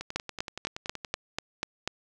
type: two click trains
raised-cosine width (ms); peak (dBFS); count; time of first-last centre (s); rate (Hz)
0.2; -19 / -12; 13 / 8; 0.01-1.142 / 0.16-1.876; 10.6 / 4.08
effects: none